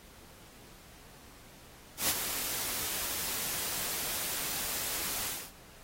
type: noise with ADSR envelope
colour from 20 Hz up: white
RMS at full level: -27 dBFS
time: 1.97-5.52 s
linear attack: 120 ms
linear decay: 39 ms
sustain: -8 dB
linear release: 260 ms
effects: pink hiss -55 dBFS RMS until 5.83 s + AAC 48 kbps